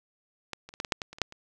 clicks, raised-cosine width 0.2 ms, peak -17 / -27 / -29 / -14 / -17 / -7 / -16 / -27 / -28 / -7 / -28 dBFS, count 11, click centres 0.533 / 0.69 / 0.739 / 0.801 / 0.848 / 0.922 / 1.018 / 1.13 / 1.185 / 1.217 / 1.324 s, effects none

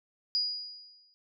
sine tone with exponential decay, 4896 Hz, D#8, 29 cents flat, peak -24 dBFS, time 0.35-1.14 s, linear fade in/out 0 ms, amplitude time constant 170 ms, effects none

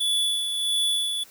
square tone with tremolo, 3441 Hz, A7, 39 cents flat, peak -21 dBFS, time 0-1.24 s, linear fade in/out 10 ms, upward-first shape sine, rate 1.5 Hz, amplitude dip 45%, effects white hiss -51 dBFS RMS until 1.3 s

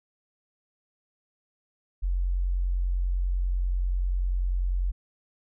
sine tone, 45.06 Hz, F#1, 45 cents flat, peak -23 dBFS, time 2.02-4.92 s, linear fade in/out 20 ms, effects none

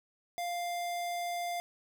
square tone, 698.5 Hz, F5, in tune, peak -34 dBFS, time 0.38-1.6 s, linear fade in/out 0 ms, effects none

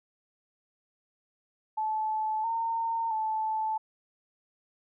sine tone with pitch steps, 868 / 913 / 874 Hz, A5 / A#5 / A5, -24 / -36 / -12 cents, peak -27 dBFS, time 1.77-3.78 s, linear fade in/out 10 ms, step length 670 ms, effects none

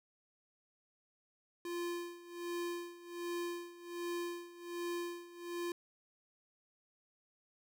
square tone with tremolo, 346.8 Hz, F4, 12 cents flat, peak -37 dBFS, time 1.65-5.72 s, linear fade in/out 2 ms, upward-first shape sine, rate 1.3 Hz, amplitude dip 85%, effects none

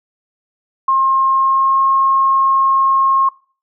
sine tone with pitch glide, 1068 to 1077.3 Hz, C6 to C#6, +35 to -50 cents, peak -10 dBFS, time 0.88-3.29 s, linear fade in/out 5 ms, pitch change +15 cents, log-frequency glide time 1.3-1.84 s, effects noise-tail reverb RT60 0.4 s tail -21 dB re dry

